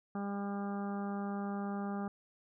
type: harmonic tone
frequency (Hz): 200.6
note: G3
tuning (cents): +40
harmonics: 1 / 2 / 3 / 4 / 5 / 6 / 7 / 8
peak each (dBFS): -36 / -45 / -49 / -44 / -56 / -48 / -53 / -58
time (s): 0.15-2.08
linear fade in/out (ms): 2
effects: none